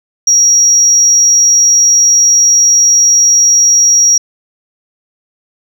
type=tone; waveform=sine; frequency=5680 Hz; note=F8; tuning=28 cents sharp; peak=-3 dBFS; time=0.27-4.18 s; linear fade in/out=5 ms; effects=tanh soft clip ceiling -1 dBFS